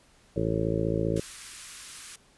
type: harmonic tone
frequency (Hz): 55.1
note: A1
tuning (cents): +3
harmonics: 1 / 2 / 3 / 4 / 5 / 6 / 7 / 8 / 9 / 10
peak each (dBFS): -37 / -32 / -31 / -37 / -38 / -32 / -34 / -32 / -40 / -34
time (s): 0.36-1.2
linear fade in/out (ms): 5
type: high-pass noise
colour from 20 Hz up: white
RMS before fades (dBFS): -42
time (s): 1.16-2.16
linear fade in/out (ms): 5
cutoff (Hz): 1100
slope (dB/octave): 48
effects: pink hiss -60 dBFS RMS until 2.37 s + resampled to 24000 Hz